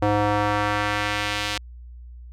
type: tone with band-pass filter sweep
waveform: square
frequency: 103.83 Hz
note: G#2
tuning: in tune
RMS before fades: -23 dBFS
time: 0.02-1.58 s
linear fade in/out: 5 ms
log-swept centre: 640 to 3600 Hz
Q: 1
effects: added 60 Hz sine -38 dBFS peak until 2.32 s